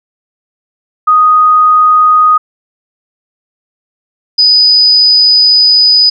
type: tone pair in turn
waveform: sine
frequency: 1244.5 / 4978 Hz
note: D#6 / D#8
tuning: 0 / 0 cents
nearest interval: 2 octaves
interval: 2400 cents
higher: second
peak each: -3 dBFS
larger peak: neither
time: 1.07-2.38 / 4.38-6.1 s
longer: second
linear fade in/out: 10 ms
effects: none